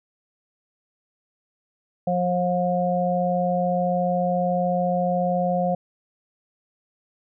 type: harmonic tone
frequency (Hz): 178.6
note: F3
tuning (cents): +39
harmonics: 1 / 3 / 4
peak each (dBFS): -24 / -24 / -24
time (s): 2.07-5.75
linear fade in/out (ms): 5
effects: none